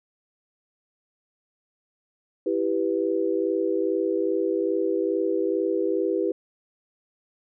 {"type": "chord", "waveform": "sine", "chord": "E minor", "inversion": "none", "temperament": "equal", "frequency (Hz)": [329.6, 392, 493.9], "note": ["E4", "G4", "B4"], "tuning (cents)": [0, 0, 0], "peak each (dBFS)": [-26, -25, -27], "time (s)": [2.46, 6.32], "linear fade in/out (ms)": 5, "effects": []}